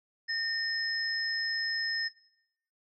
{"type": "tone pair together", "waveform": "sine", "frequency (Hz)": [1824, 5159], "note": ["A#6", "E8"], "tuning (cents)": [-38, -38], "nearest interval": "octave + tritone", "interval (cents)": 1800, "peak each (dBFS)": [-31, -33], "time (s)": [0.28, 2.09], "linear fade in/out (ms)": 20, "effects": ["noise-tail reverb RT60 0.8 s tail -19 dB re dry"]}